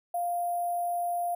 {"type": "tone with sample-and-hold", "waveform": "sine", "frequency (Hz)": 698.5, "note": "F5", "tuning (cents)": 0, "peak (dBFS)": -27, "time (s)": [0.14, 1.35], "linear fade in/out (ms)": 5, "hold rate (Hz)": 11025, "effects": []}